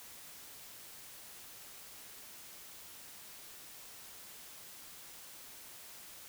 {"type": "silence", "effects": ["white hiss -52 dBFS RMS until 6.28 s"]}